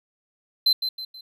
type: tone with echo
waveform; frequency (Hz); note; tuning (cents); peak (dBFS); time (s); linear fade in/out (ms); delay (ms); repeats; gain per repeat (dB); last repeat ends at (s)
triangle; 4082; C8; -44; -14; 0.66-0.73; 5; 160; 3; -8; 1.21
effects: none